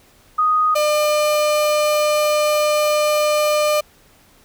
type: tone pair in turn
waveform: sine / 35% pulse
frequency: 1244.5 / 601.1 Hz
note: D#6 / D5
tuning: 0 / +40 cents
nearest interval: octave + minor second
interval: 1260 cents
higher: first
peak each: -13 / -13 dBFS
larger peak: neither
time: 0.38-0.75 / 0.75-3.81 s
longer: second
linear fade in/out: 10 ms
effects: pink hiss -52 dBFS RMS until 4.44 s